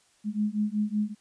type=beating tone pair; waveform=sine; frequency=207.7 / 213 Hz; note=G#3 / G#3; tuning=0 / +44 cents; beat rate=5.3 Hz; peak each=-28 dBFS; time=0.24-1.15 s; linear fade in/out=50 ms; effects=white hiss -64 dBFS RMS until 1.2 s + resampled to 22050 Hz